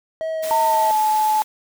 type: tone with vibrato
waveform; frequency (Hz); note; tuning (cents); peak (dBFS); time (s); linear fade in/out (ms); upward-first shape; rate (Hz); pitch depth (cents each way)
triangle; 639; D#5; +46; -20; 0.21-0.91; 0; sine; 3.3; 9
type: high-pass noise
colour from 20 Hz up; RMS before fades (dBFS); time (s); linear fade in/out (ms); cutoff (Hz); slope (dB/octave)
white; -32; 0.42-1.44; 20; 190; 24
type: tone with pitch glide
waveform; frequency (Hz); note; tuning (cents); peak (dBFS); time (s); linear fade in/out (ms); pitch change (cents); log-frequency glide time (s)
sine; 909 to 860.5; A#5 to A5; -44 to -39; -15; 0.51-1.42; 0; -95; 0.63-0.96
effects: none